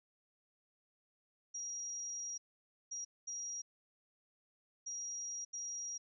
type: tone bursts at uneven times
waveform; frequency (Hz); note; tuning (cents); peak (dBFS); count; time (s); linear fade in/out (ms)
sine; 5710; F8; +37; -40; 5; 1.54-2.38 / 2.91-3.05 / 3.27-3.62 / 4.86-5.45 / 5.53-5.98; 10
effects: none